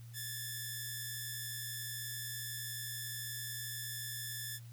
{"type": "tone pair together", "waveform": "5% pulse", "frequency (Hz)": [1704, 1775.2], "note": ["G#6", "A6"], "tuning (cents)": [44, 15], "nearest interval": "minor second", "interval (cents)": 71, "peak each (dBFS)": [-33, -32], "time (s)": [0.13, 4.6], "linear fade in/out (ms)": 50, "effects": ["added 117 Hz sine -48 dBFS peak until 4.72 s", "white hiss -64 dBFS RMS until 4.72 s"]}